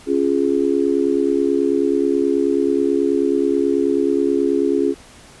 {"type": "chord", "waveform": "sine", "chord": "Db major", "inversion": "none", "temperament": "just", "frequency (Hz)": [277.2, 346.5, 415.8], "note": ["Db4", "F4", "Ab4"], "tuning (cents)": [0, -14, 2], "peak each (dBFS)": -19, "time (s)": [0.06, 4.95], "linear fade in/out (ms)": 50, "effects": ["pink hiss -44 dBFS RMS until 5.4 s", "resampled to 24000 Hz"]}